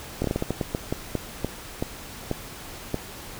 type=slowing click train; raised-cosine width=2 ms; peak=-11 dBFS; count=15; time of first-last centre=0.22-2.943 s; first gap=23 ms; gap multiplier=1.29; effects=pink hiss -40 dBFS RMS until 3.39 s